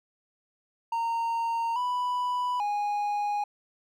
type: tone with pitch steps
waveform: triangle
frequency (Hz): 922 / 989 / 825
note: A#5 / B5 / G#5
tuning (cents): -19 / +2 / -12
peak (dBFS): -24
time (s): 0.92-3.44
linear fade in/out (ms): 5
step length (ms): 840
effects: none